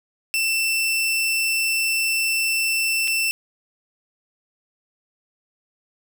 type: tone with dropouts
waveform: sawtooth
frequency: 2675 Hz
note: E7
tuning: 25 cents sharp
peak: -16 dBFS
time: 0.34-3.31 s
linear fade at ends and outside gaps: 0 ms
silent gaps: 3.075-3.079 s
effects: none